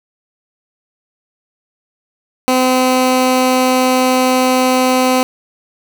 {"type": "tone", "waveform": "15% pulse", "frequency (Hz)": 256.2, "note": "C4", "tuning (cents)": -36, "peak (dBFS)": -4, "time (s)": [2.48, 5.23], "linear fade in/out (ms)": 0, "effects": []}